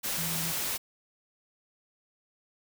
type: tone in noise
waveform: sine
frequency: 164.81 Hz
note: E3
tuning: in tune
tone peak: -36 dBFS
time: 0.17-0.53 s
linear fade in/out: 20 ms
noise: white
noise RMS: -32 dBFS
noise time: 0.03-0.78 s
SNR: -7 dB
effects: none